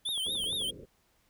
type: tone with vibrato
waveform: square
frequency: 3384 Hz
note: G#7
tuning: 32 cents sharp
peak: -31 dBFS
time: 0.05-0.71 s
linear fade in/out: 10 ms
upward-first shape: triangle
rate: 4.5 Hz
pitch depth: 200 cents each way
type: click train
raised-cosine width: 1 ms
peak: -36 dBFS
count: 7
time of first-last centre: 0.09-0.616 s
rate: 11.4 Hz
type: low-pass noise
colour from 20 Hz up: white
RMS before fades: -47 dBFS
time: 0.25-0.86 s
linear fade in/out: 20 ms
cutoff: 550 Hz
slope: 96 dB/octave
effects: pink hiss -70 dBFS RMS until 1.29 s